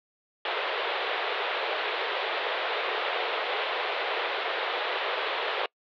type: band-pass noise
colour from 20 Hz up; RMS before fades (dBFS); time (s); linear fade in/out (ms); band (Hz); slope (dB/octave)
pink; -30; 0.45-5.66; 2; 410 to 3800; 48
effects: noise-tail reverb RT60 0.1 s tail -26 dB re dry